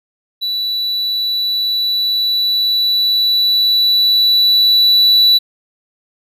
triangle tone with level ramp, 3951 Hz, B7, in tune, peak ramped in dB -15 to -5 dBFS, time 0.41-5.39 s, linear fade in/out 20 ms, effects none

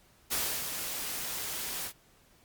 white noise with ADSR envelope, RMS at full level -30 dBFS, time 0.3-1.93 s, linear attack 28 ms, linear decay 310 ms, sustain -6 dB, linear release 77 ms, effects pink hiss -63 dBFS RMS until 2.44 s + Opus 48 kbps

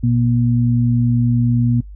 sine tone pair together, 119.7 / 239.4 Hz, A#2 / A#3, +46 / +46 cents, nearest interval octave, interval 1200 cents, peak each -14 / -17 dBFS, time 0.03-1.81 s, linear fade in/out 10 ms, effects noise-tail reverb RT60 0.1 s tail -21 dB re dry + added 50 Hz sine -32 dBFS peak until 1.95 s

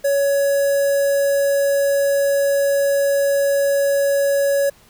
square tone with notch filter, 560 Hz, C#5, 18 cents sharp, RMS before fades -17 dBFS, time 0.04-4.7 s, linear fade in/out 10 ms, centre 3100 Hz, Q 0.52, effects pink hiss -51 dBFS RMS until 4.89 s

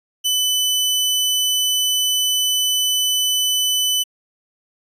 sawtooth tone, 3000 Hz, F#7, 23 cents sharp, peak -13 dBFS, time 0.24-4.04 s, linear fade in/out 20 ms, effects resampled to 32000 Hz

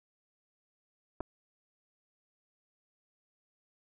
clicks, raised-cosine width 1 ms, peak -23 dBFS, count 2, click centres 1.205 / 1.208 s, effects none

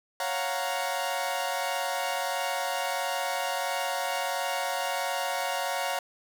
sawtooth chord, Gb major seventh, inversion second, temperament equal, 554.4 / 698.5 / 740 / 932.3 Hz, Db5 / F5 / Gb5 / Bb5, 0 / 0 / 0 / 0 cents, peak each -30 dBFS, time 0.2-5.99 s, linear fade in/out 2 ms, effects none

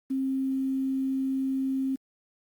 sine tone with quantisation, 266.4 Hz, C4, 31 cents sharp, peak -25 dBFS, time 0.1-1.96 s, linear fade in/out 10 ms, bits 9, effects Opus 24 kbps

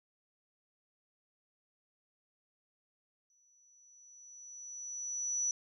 sine tone with exponential growth, 5920 Hz, F#8, in tune, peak -29 dBFS, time 3.3-5.51 s, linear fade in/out 1 ms, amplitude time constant 480 ms, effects none

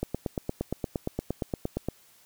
click train, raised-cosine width 2 ms, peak -15 dBFS, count 17, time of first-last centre 0.03-1.886 s, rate 8.62 Hz, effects white hiss -59 dBFS RMS until 2.25 s

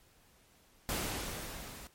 pink noise with level ramp, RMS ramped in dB -34 to -49 dBFS, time 0.89-1.87 s, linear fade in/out 0 ms, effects pink hiss -65 dBFS RMS until 1.94 s + MP3 64 kbps

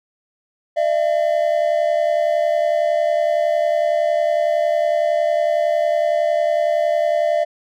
triangle tone pair together, 603.1 / 674 Hz, D5 / E5, +46 / +38 cents, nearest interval major second, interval 192 cents, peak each -16 dBFS, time 0.76-7.45 s, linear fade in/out 20 ms, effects none

